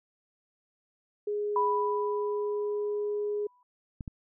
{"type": "tone", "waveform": "sine", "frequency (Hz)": 415.3, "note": "G#4", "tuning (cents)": 0, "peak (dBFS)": -28, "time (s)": [1.27, 3.47], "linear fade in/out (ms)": 5}
{"type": "tone with exponential decay", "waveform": "sine", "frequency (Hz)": 987.8, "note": "B5", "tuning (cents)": 0, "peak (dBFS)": -23, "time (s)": [1.56, 3.63], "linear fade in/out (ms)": 2, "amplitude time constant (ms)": 450}
{"type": "clicks", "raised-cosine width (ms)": 5, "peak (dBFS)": -25, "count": 2, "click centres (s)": [4.008, 4.078]}
{"effects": []}